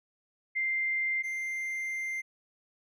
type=tone pair in turn; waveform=sine / triangle; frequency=2093 / 2093 Hz; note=C7 / C7; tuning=0 / 0 cents; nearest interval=unison; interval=0 cents; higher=neither; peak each=-27 / -30 dBFS; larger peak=first; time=0.55-1.23 / 1.23-2.22 s; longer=second; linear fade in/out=20 ms; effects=none